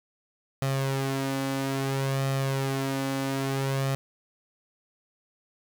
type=tone with flanger; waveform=sawtooth; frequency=135.5 Hz; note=C#3; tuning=39 cents flat; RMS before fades=-28 dBFS; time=0.62-3.95 s; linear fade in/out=0 ms; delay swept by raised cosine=1.6 to 3.5 ms; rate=0.6 Hz; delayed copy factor=+0.55; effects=none